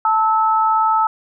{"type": "tone pair together", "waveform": "sine", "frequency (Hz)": [881.1, 1302], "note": ["A5", "E6"], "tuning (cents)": [2, -22], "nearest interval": "perfect fifth", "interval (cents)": 676, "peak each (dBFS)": [-15, -16], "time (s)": [0.05, 1.07], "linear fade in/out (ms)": 2, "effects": []}